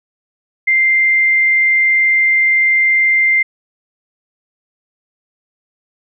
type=tone; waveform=sine; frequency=2093 Hz; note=C7; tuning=in tune; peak=-9 dBFS; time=0.67-3.43 s; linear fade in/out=10 ms; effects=none